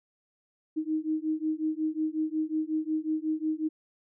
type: beating tone pair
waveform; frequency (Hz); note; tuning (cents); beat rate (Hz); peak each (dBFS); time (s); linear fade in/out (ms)
sine; 310 / 315.5; D#4 / D#4; -6 / +24; 5.5; -30; 0.76-3.69; 20
effects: none